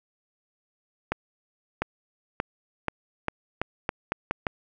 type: accelerating click train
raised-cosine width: 0.5 ms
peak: -10 dBFS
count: 10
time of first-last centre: 1.12-4.468 s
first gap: 700 ms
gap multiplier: 0.83
effects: none